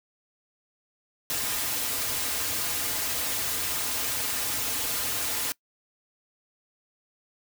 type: noise with comb filter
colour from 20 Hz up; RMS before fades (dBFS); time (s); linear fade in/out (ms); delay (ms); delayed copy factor
white; -29; 1.3-5.52; 0; 5.3; -0.7
effects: noise-tail reverb RT60 0.1 s tail -23 dB re dry